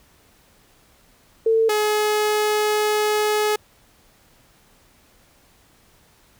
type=tone pair in turn; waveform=sine / sawtooth; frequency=448.6 / 423.4 Hz; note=A4 / G#4; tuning=+34 / +33 cents; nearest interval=minor second; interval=101 cents; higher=first; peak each=-14 dBFS; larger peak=neither; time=1.46-1.69 / 1.69-3.56 s; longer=second; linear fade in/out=5 ms; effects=pink hiss -56 dBFS RMS until 6.39 s